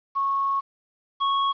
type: tone pair in turn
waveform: sine / square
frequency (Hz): 1100 / 1104.5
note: C#6 / C#6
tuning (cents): -14 / -7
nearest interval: unison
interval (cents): 7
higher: second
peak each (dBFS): -21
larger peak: neither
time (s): 0.15-0.61 / 1.2-1.53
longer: first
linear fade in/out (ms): 20
effects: resampled to 11025 Hz + 9-bit